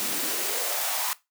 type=noise with high-pass filter sweep; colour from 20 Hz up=white; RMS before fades=-28 dBFS; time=0-1.13 s; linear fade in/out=0 ms; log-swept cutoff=210 to 1000 Hz; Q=2.8; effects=noise-tail reverb RT60 0.2 s tail -18 dB re dry